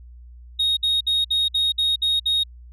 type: tone bursts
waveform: sine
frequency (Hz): 3741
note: A#7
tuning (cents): +5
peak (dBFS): -15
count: 8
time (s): 0.59-2.436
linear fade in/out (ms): 10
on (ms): 180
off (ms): 58
effects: tanh soft clip ceiling -16 dBFS + added 60 Hz sine -40 dBFS peak until 2.72 s